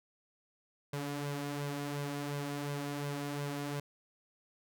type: tone with flanger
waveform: sawtooth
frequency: 143.6 Hz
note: D3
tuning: 39 cents flat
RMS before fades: -38 dBFS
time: 0.93-3.8 s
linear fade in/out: 5 ms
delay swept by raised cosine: 1.9 to 4.2 ms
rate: 2.8 Hz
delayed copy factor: +0.55
effects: none